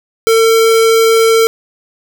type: tone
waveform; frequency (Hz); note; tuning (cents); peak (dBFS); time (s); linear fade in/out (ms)
square; 451.1; A4; +43; -7; 0.27-1.47; 0
effects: none